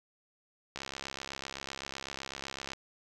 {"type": "click train", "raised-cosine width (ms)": 0.2, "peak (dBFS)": -21, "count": 135, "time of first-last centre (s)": [0.76, 2.733], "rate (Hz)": 67.9, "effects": []}